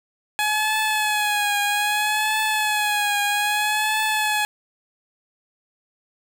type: tone with vibrato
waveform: 15% pulse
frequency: 842 Hz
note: G#5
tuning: 24 cents sharp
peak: -13 dBFS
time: 0.39-4.45 s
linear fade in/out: 0 ms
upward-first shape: triangle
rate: 0.62 Hz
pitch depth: 55 cents each way
effects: none